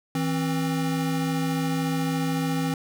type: tone pair together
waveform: square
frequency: 162.27 / 265.8 Hz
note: E3 / C4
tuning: -27 / +27 cents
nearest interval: major sixth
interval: 854 cents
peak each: -27 dBFS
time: 0.15-2.74 s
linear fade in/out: 2 ms
effects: none